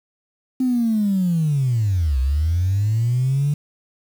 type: linear two-way sweep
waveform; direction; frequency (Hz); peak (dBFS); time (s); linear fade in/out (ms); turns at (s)
sine; down then up; 261.1 to 63.1 to 148.3; -15; 0.6-3.54; 5; 2.19
effects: tanh soft clip ceiling -12 dBFS + 7-bit